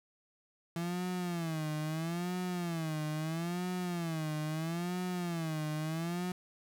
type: tone with vibrato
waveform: 35% pulse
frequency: 166.7 Hz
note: E3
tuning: 20 cents sharp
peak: -32 dBFS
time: 0.76-6.32 s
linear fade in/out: 2 ms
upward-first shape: sine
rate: 0.76 Hz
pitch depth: 150 cents each way
effects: none